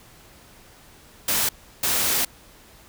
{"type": "noise bursts at uneven times", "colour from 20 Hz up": "white", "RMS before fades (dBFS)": -22, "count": 2, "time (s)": [[1.28, 1.49], [1.83, 2.25]], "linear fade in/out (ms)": 5, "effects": ["pink hiss -50 dBFS RMS until 2.88 s"]}